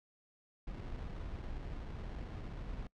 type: noise with sample-and-hold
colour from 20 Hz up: brown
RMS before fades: -43 dBFS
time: 0.67-2.87 s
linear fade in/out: 5 ms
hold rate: 2450 Hz
effects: noise-tail reverb RT60 0.1 s tail -24 dB re dry + low-pass 4000 Hz 12 dB/octave